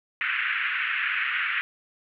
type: band-pass noise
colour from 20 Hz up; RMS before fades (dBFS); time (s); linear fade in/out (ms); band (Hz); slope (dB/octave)
pink; -27; 0.21-1.61; 0; 1400 to 2700; 48
effects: none